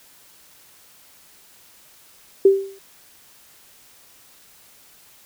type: tone with exponential decay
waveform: sine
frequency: 390.2 Hz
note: G4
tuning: 8 cents flat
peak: -6 dBFS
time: 2.45-2.79 s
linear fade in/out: 5 ms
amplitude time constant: 72 ms
effects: white hiss -51 dBFS RMS until 5.25 s